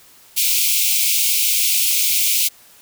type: high-pass noise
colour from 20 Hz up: white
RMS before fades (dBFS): -17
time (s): 0.36-2.49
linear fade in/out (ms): 20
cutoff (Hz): 2200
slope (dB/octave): 96
effects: white hiss -48 dBFS RMS until 2.81 s